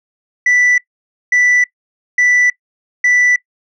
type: tone bursts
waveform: sine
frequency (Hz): 1974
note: B6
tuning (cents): -1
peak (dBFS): -6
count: 4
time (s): 0.46-3.36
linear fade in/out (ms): 5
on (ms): 320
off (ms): 540
effects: noise-tail reverb RT60 0.1 s tail -21 dB re dry + tanh soft clip ceiling -7 dBFS